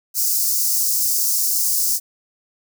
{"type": "high-pass noise", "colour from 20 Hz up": "white", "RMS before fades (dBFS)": -19, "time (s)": [0.14, 2], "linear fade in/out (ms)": 50, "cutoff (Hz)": 4900, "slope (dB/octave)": 48, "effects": []}